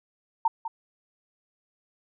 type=tone with echo; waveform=sine; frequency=910 Hz; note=A#5; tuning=42 cents flat; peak=-18 dBFS; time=0.45-0.48 s; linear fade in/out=5 ms; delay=200 ms; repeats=1; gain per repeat=-11 dB; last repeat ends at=0.68 s; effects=none